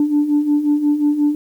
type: beating tone pair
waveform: sine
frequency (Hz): 290.1 / 295.7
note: D4 / D4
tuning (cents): -21 / +12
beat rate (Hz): 5.6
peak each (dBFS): -19 / -13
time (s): 0-1.35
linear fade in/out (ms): 2
effects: tanh soft clip ceiling -8 dBFS + 8-bit